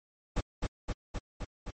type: noise with echo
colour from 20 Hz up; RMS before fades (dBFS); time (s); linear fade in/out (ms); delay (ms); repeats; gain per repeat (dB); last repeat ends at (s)
brown; -29; 0.36-0.41; 10; 260; 5; -2; 1.71
effects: MP3 32 kbps